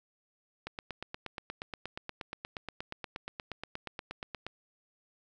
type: click train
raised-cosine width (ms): 0.3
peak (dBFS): -22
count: 33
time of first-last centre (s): 0.67-4.466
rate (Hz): 8.43
effects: none